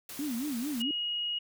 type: noise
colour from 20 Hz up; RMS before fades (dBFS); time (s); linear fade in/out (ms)
white; -43; 0.09-0.82; 2
type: tone with vibrato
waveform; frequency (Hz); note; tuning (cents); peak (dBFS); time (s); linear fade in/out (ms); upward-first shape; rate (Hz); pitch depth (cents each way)
sine; 263; C4; +9; -31; 0.19-0.91; 2; sine; 4.5; 250
type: tone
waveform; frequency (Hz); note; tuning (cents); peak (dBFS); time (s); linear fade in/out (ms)
sine; 2886; F#7; -44; -30; 0.8-1.39; 10
effects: none